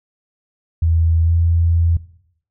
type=tone with pitch glide; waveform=sine; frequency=82.2 to 84.02 Hz; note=E2 to E2; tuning=-4 to +34 cents; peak=-12 dBFS; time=0.82-1.97 s; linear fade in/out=5 ms; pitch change=+38 cents; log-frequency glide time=1.24-1.31 s; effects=noise-tail reverb RT60 0.7 s tail -18 dB re dry